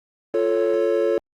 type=chord; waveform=triangle; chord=F augmented; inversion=none; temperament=equal; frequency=349.2 / 440 / 554.4 Hz; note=F4 / A4 / C#5; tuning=0 / 0 / 0 cents; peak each=-21 / -19 / -20 dBFS; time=0.34-1.18 s; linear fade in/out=2 ms; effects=Opus 24 kbps